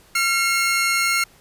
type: tone pair together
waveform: sawtooth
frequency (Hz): 1375 / 2161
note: F6 / C#7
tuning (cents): -27 / -45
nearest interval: minor sixth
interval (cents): 782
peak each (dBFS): -18 / -16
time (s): 0.15-1.24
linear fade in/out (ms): 5
effects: pink hiss -52 dBFS RMS until 1.4 s + resampled to 32000 Hz